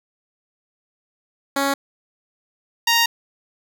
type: tone pair in turn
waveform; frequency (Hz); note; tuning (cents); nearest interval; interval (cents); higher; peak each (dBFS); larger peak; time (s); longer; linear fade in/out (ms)
10% pulse; 277.2 / 932.4; C#4 / A#5; 0 / 0; octave + major sixth; 2100; second; -10 / -6; second; 1.56-1.74 / 2.87-3.06; second; 5
effects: none